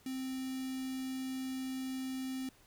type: tone with notch filter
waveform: square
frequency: 261.6 Hz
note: C4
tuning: in tune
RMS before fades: -39 dBFS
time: 0.06-2.49 s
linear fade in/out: 2 ms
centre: 1000 Hz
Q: 0.52
effects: pink hiss -64 dBFS RMS until 2.66 s